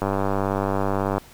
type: click train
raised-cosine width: 1 ms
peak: -9 dBFS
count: 115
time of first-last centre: 0.02-1.181 s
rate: 98.2 Hz
effects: pink hiss -48 dBFS RMS until 1.33 s